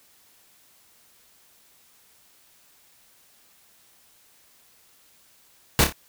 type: noise with echo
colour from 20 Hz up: pink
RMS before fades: -17 dBFS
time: 5.79-5.84 s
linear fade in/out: 0 ms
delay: 28 ms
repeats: 3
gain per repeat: -7 dB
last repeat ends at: 5.924 s
effects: white hiss -58 dBFS RMS until 6.08 s